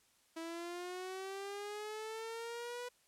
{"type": "linear sweep", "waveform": "sawtooth", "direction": "up", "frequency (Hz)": [325, 493.1], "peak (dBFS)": -38, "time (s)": [0.36, 2.89], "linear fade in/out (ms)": 10, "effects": ["white hiss -71 dBFS RMS until 3.07 s", "low-pass 11000 Hz 12 dB/octave"]}